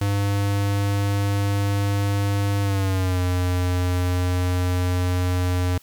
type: tone with pitch glide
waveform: square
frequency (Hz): 100.5 to 90.05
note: G2 to F#2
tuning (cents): +44 to -46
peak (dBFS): -20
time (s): 0.01-5.78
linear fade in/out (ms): 5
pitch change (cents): -190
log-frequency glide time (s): 2.62-3.21
effects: white hiss -53 dBFS RMS until 5.82 s